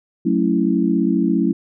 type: chord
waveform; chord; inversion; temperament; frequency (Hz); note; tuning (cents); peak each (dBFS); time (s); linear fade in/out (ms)
sine; F# minor seventh; none; equal; 185 / 220 / 277.2 / 329.6; F#3 / A3 / C#4 / E4; 0 / 0 / 0 / 0; -20; 0.25-1.53; 10
effects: none